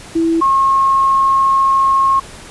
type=tone pair in turn; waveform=sine; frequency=329.6 / 1081.4 Hz; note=E4 / C#6; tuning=0 / -43 cents; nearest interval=octave + major sixth; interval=2057 cents; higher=second; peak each=-11 / -9 dBFS; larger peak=second; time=0.15-0.41 / 0.41-2.2 s; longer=second; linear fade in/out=10 ms; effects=pink hiss -35 dBFS RMS until 2.5 s + resampled to 24000 Hz